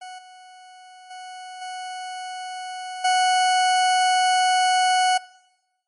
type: tone with level steps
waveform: 40% pulse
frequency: 738 Hz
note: F#5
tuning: 5 cents flat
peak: -34 / -42 / -34 / -29 / -15 dBFS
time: 0.01-5.18 s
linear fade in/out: 10 ms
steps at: 0.18 / 1.1 / 1.61 / 3.04 s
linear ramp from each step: 10 ms
effects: noise-tail reverb RT60 1.0 s tail -21 dB re dry + MP3 48 kbps